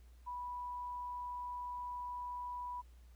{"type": "tone", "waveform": "sine", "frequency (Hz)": 983, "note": "B5", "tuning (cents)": -8, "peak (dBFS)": -40, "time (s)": [0.26, 2.82], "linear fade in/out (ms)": 20, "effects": ["added 60 Hz sine -56 dBFS peak until 3.15 s", "pink hiss -72 dBFS RMS until 3.15 s"]}